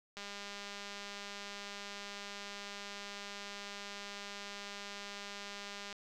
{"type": "click train", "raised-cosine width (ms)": 0.2, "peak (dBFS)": -28, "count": 1164, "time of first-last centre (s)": [0.17, 5.927], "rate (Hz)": 202, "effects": []}